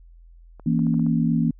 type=clicks; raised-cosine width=1 ms; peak=-30 dBFS; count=6; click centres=0.597 / 0.792 / 0.868 / 0.942 / 0.995 / 1.065 s
type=chord; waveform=sine; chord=A# diminished; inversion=second; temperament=equal; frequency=164.81 / 233.1 / 277.2 Hz; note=E3 / A#3 / C#4; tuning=0 / 0 / 0 cents; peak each=-21 / -21 / -26 dBFS; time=0.66-1.51 s; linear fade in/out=5 ms
effects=added 42 Hz sine -45 dBFS peak until 1.59 s